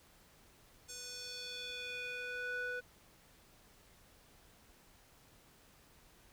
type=tone with band-pass filter sweep; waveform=square; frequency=493.9 Hz; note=B4; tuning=in tune; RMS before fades=-43 dBFS; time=0.88-2.81 s; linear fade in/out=20 ms; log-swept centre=7100 to 1200 Hz; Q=2.6; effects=pink hiss -64 dBFS RMS until 6.32 s